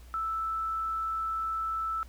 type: tone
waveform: sine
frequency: 1318.5 Hz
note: E6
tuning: in tune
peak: -29 dBFS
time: 0.14-2.03 s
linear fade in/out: 0 ms
effects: added 60 Hz sine -47 dBFS peak until 2.08 s + pink hiss -59 dBFS RMS until 2.08 s